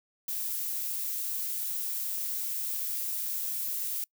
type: noise with high-pass filter sweep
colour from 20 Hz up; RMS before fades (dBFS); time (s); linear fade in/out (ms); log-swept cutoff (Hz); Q
violet; -33; 0.28-4.04; 2; 680 to 350; 0.73
effects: noise-tail reverb RT60 0.1 s tail -25 dB re dry